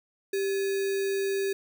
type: tone with sample-and-hold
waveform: sine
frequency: 392 Hz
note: G4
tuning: in tune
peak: -25 dBFS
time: 0.33-1.53 s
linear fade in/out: 5 ms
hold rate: 2100 Hz
effects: none